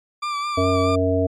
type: tone with vibrato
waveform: 40% pulse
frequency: 1174.7 Hz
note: D6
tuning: in tune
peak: -22 dBFS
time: 0.22-0.96 s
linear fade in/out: 10 ms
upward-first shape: sine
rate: 4.7 Hz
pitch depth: 32 cents each way
type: harmonic tone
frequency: 92.6 Hz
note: F#2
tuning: 2 cents sharp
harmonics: 1 / 3 / 5 / 7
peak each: -22 / -22 / -22 / -22 dBFS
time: 0.57-1.27 s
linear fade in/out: 10 ms
type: clicks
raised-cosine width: 2 ms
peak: -29 dBFS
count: 4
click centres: 0.658 / 0.757 / 0.851 / 0.899 s
effects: low-pass 6000 Hz 12 dB/octave + MP3 96 kbps